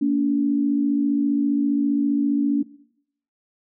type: tone pair together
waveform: sine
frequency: 230.3 / 285.3 Hz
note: A#3 / C#4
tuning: -21 / +50 cents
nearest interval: major third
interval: 371 cents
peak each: -23 / -18 dBFS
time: 0.01-2.63 s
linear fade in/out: 10 ms
effects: noise-tail reverb RT60 0.7 s tail -19 dB re dry